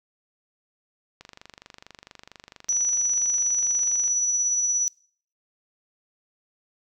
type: click train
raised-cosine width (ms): 0.2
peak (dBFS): -25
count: 71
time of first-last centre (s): 1.21-4.079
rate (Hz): 24.4
type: tone with tremolo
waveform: sine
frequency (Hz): 5910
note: F#8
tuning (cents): -3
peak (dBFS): -19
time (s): 2.69-4.88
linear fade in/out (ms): 0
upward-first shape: sine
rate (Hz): 17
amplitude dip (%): 30
effects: noise-tail reverb RT60 0.5 s tail -23 dB re dry